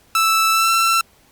sawtooth tone with pitch glide, 1318.5 to 1342.3 Hz, E6 to E6, 0 to +31 cents, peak -10 dBFS, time 0.15-1.01 s, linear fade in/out 2 ms, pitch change +31 cents, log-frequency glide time 0.51-0.71 s, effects pink hiss -54 dBFS RMS until 1.31 s + Opus 48 kbps

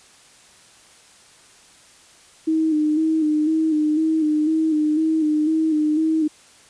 sine tone with vibrato, 311.1 Hz, D#4, in tune, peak -16 dBFS, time 2.47-6.28 s, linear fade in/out 10 ms, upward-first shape square, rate 2 Hz, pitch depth 39 cents each way, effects white hiss -50 dBFS RMS until 6.69 s + resampled to 22050 Hz

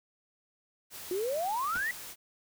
white noise, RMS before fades -44 dBFS, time 0.9-2.16 s, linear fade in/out 50 ms
sine exponential sweep, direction up, 349.2 to 1993 Hz, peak -29 dBFS, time 1.11-1.91 s, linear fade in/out 2 ms
pink noise with exponential decay, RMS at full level -38 dBFS, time 1.75-1.89 s, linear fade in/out 5 ms, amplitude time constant 30 ms
effects none

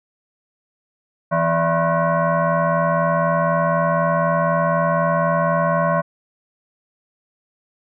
sine tone with frequency modulation, 250 Hz, B3, 21 cents sharp, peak -15 dBFS, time 1.31-6.02 s, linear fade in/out 20 ms, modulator 416 Hz, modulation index 2.6, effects none

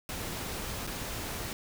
pink noise with dropouts, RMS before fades -37 dBFS, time 0.09-1.53 s, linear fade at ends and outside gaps 1 ms, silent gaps 0.868-0.873 s, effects none

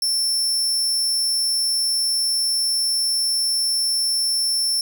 sawtooth tone, 5380 Hz, E8, 34 cents sharp, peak -16 dBFS, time 0.02-4.81 s, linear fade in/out 2 ms, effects none

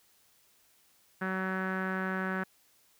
sawtooth tone with low-pass filter, 188.2 Hz, F#3, 30 cents sharp, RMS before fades -33 dBFS, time 1.21-2.44 s, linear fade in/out 10 ms, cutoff 1600 Hz, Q 6.1, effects white hiss -66 dBFS RMS until 2.99 s

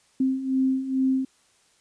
sine beating tone pair, 261.6 / 263.9 Hz, C4 / C4, 0 / +15 cents, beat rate 2.3 Hz, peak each -27 / -22 dBFS, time 0.2-1.25 s, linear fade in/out 5 ms, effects white hiss -62 dBFS RMS until 1.8 s + resampled to 22050 Hz

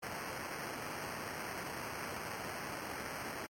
blue noise with sample-and-hold, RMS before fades -42 dBFS, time 0.02-3.47 s, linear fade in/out 20 ms, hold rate 3675 Hz, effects high-pass 80 Hz 12 dB/octave + MP3 64 kbps

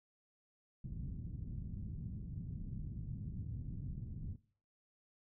white low-pass noise, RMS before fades -44 dBFS, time 0.84-4.36 s, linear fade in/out 5 ms, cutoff 170 Hz, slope 24 dB/octave, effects noise-tail reverb RT60 0.4 s tail -17 dB re dry

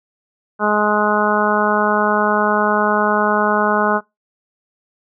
harmonic tone, 210 Hz, G#3, 19 cents sharp, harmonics 1 / 2 / 3 / 4 / 5 / 6 / 7, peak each -21 / -21 / -21 / -21 / -21 / -21 / -21 dBFS, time 0.59-4.01 s, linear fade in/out 50 ms, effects noise-tail reverb RT60 0.2 s tail -23 dB re dry

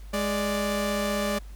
sawtooth tone pair together, 207.7 / 587.5 Hz, G#3 / D5, 0 / +1 cents, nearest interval octave + tritone, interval 1801 cents, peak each -24 dBFS, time 0.13-1.39 s, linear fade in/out 10 ms, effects added 50 Hz sine -39 dBFS peak until 1.55 s + pink hiss -56 dBFS RMS until 1.55 s

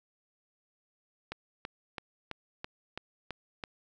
click train, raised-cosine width 0.3 ms, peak -21 dBFS, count 8, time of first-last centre 1.32-3.638 s, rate 3.02 Hz, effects none

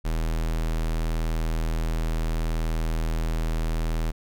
square tone, 40.36 Hz, E1, 36 cents flat, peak -24 dBFS, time 0.04-4.12 s, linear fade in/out 20 ms, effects none

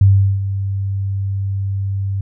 sine tone with ADSR envelope, 98 Hz, G2, in tune, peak -5 dBFS, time 0.01-2.21 s, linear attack 4 ms, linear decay 380 ms, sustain -12 dB, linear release 4 ms, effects none

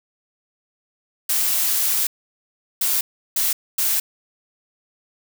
blue noise bursts at uneven times, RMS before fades -20 dBFS, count 4, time 1.29-2.07 / 2.81-3.01 / 3.36-3.53 / 3.78-4 s, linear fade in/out 5 ms, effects none

